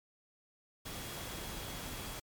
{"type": "tone in noise", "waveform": "sine", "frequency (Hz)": 3322, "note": "G#7", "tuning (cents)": 0, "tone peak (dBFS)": -54, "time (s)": [0.85, 2.2], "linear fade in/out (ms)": 10, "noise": "pink", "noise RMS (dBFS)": -43, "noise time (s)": [0.85, 2.2], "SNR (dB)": -14, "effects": ["MP3 96 kbps"]}